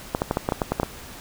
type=clicks; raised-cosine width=1 ms; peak=-7 dBFS; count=10; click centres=0.149 / 0.219 / 0.311 / 0.371 / 0.489 / 0.522 / 0.618 / 0.72 / 0.799 / 0.832 s; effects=pink hiss -41 dBFS RMS until 1.2 s